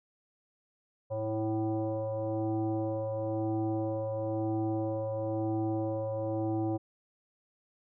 sine tone with frequency modulation, 110 Hz, A2, in tune, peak -29 dBFS, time 1.1-6.78 s, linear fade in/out 20 ms, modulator 219 Hz, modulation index 2.6, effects none

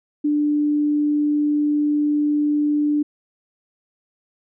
sine tone, 295.8 Hz, D4, 13 cents sharp, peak -16 dBFS, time 0.24-3.03 s, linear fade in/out 10 ms, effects none

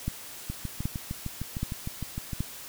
two click trains, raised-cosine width 5 ms, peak -20 / -16 dBFS, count 13 / 4, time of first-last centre 0.5-2.332 / 0.08-2.406 s, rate 6.55 / 1.29 Hz, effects white hiss -43 dBFS RMS until 2.68 s

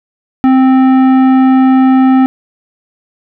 triangle tone with tanh clipping, 261.7 Hz, C4, in tune, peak -6 dBFS, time 0.44-2.26 s, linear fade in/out 0 ms, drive 17 dB, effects none

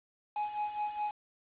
triangle tone with tremolo, 838 Hz, G#5, 15 cents sharp, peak -28 dBFS, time 0.36-1.11 s, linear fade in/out 2 ms, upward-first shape sine, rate 4.8 Hz, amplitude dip 70%, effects resampled to 8000 Hz + 9-bit

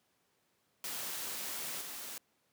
white noise with level steps, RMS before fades -40 / -44 dBFS, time 0.84-2.18 s, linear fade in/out 2 ms, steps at 1.81 s, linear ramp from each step 5 ms, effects pink hiss -75 dBFS RMS until 2.52 s + high-pass 150 Hz 12 dB/octave

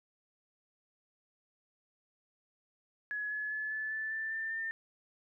sine tone with pitch steps, 1690 / 1705.7 / 1721.5 / 1737.5 / 1753.6 / 1769.9 / 1786.4 / 1802.9 Hz, G#6 / G#6 / A6 / A6 / A6 / A6 / A6 / A6, +30 / +46 / -38 / -22 / -6 / +10 / +26 / +42 cents, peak -34 dBFS, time 3.11-4.71 s, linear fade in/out 0 ms, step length 200 ms, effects none

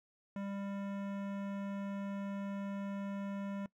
sine tone with hard clipping, 198.6 Hz, G3, 23 cents sharp, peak -40 dBFS, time 0.36-3.66 s, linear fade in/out 2 ms, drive 17 dB, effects noise-tail reverb RT60 0.1 s tail -21 dB re dry

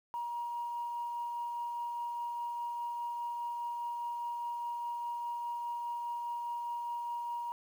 sine tone with tremolo, 950 Hz, A#5, 33 cents sharp, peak -33 dBFS, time 0.14-7.52 s, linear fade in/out 0 ms, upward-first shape triangle, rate 4.9 Hz, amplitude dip 25%, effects tanh soft clip ceiling -30 dBFS + 10-bit

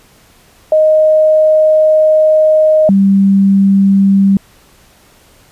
sine tone pair in turn, 622.3 / 196.01 Hz, D#5 / G3, 0 / 0 cents, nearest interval octave + minor sixth, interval 2000 cents, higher first, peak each -5 dBFS, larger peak neither, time 0.72-2.89 / 2.89-4.37 s, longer first, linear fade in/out 2 ms, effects pink hiss -46 dBFS RMS until 5.51 s + resampled to 32000 Hz

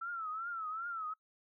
sine tone with vibrato, 1327 Hz, E6, 11 cents sharp, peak -37 dBFS, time 0.01-1.14 s, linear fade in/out 10 ms, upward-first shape triangle, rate 2.6 Hz, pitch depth 130 cents each way, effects noise-tail reverb RT60 0.1 s tail -23 dB re dry

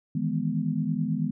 sine chord, E major seventh, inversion third, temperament equal, 155.56 / 164.81 / 207.7 / 246.9 Hz, D#3 / E3 / G#3 / B3, 0 / 0 / 0 / 0 cents, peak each -30 dBFS, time 0.15-1.31 s, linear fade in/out 5 ms, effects none

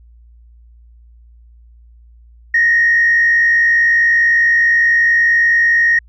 sine tone with frequency modulation, 1864.7 Hz, A#6, in tune, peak -8 dBFS, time 2.54-5.99 s, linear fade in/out 5 ms, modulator 60.4 Hz, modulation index 0.57, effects tanh soft clip ceiling -4 dBFS + added 58 Hz sine -41 dBFS peak until 6.08 s

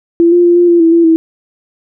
sine tone with pitch steps, 338.8 / 350.3 / 346.6 / 350 / 343.2 / 329 / 337 / 325.1 Hz, E4 / F4 / F4 / F4 / F4 / E4 / E4 / E4, +48 / +5 / -13 / +4 / -30 / -3 / +38 / -24 cents, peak -4 dBFS, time 0.2-1.16 s, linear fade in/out 0 ms, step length 120 ms, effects none

